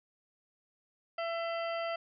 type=harmonic tone with a mistuned harmonic; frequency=670 Hz; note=E5; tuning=28 cents sharp; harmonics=1 / 2 / 3 / 4 / 5 / 7; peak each=-34 / -40 / -44 / -46 / -48 / -51 dBFS; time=1.18-1.96 s; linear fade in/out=5 ms; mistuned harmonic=5; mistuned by=-120 cents; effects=none